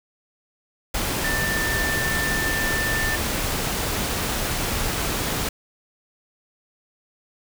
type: tone in noise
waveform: sine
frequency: 1781 Hz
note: A6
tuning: 21 cents sharp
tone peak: -24 dBFS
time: 1.24-3.16 s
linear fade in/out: 5 ms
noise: pink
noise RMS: -25 dBFS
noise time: 0.94-5.49 s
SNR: -2 dB
effects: none